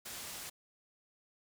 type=low-pass noise; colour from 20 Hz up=white; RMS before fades=-45 dBFS; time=0.05-0.5 s; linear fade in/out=10 ms; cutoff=12000 Hz; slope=12 dB/octave; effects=none

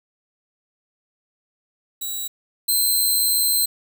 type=tone pair in turn; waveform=5% pulse; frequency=3883 / 4103 Hz; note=B7 / C8; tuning=-30 / -35 cents; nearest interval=minor second; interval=95 cents; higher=second; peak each=-18 / -10 dBFS; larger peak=second; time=2.01-2.28 / 2.68-3.66 s; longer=second; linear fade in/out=10 ms; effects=8-bit

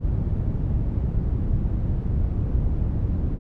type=low-pass noise; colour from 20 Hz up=white; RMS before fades=-23 dBFS; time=0-3.39 s; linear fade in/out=50 ms; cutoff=100 Hz; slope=12 dB/octave; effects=none

